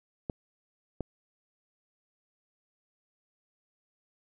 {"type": "clicks", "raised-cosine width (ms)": 2, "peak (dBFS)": -19, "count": 2, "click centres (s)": [0.298, 1.007], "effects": []}